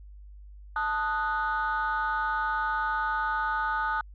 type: chord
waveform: sine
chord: D# diminished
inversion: second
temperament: equal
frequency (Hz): 880 / 1244.5 / 1480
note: A5 / D#6 / F#6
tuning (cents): 0 / 0 / 0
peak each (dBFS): -29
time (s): 0.76-4.01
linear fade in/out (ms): 2
effects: tanh soft clip ceiling -20 dBFS + added 50 Hz sine -44 dBFS peak until 4.14 s